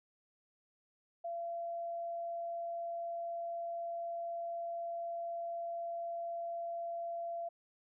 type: tone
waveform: sine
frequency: 681 Hz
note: F5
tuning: 44 cents flat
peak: -37 dBFS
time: 1.24-7.49 s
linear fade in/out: 10 ms
effects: none